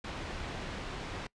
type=low-pass noise; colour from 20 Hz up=pink; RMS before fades=-40 dBFS; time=0.04-1.27 s; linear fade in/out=5 ms; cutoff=3700 Hz; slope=12 dB/octave; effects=noise-tail reverb RT60 0.1 s tail -23 dB re dry + resampled to 22050 Hz